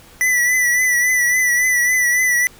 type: tone with vibrato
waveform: square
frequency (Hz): 1975.5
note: B6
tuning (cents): 0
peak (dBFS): -14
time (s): 0.21-2.47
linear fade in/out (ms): 0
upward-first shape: triangle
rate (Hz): 3.6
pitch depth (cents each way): 50
effects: pink hiss -45 dBFS RMS until 2.59 s